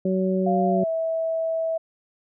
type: harmonic tone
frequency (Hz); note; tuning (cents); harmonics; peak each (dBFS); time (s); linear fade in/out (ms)
187.8; F#3; +26; 1 / 2 / 3; -22 / -25 / -27; 0.05-0.84; 5
type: tone with pitch glide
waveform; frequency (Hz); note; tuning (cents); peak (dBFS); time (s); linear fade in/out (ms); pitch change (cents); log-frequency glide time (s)
sine; 698.5 to 651.7; F5 to E5; 0 to -20; -22; 0.46-1.78; 10; -120; 0.68-0.88
effects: none